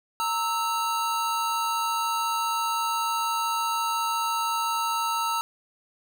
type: tone pair together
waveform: square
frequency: 923.7 / 1310 Hz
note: A#5 / E6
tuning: -16 / -11 cents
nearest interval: tritone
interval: 605 cents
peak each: -28 dBFS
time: 0.2-5.41 s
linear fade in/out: 0 ms
effects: none